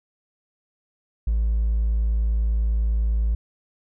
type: tone with hard clipping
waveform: triangle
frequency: 55 Hz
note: A1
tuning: in tune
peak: -18 dBFS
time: 1.27-3.35 s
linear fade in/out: 5 ms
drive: 2 dB
effects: none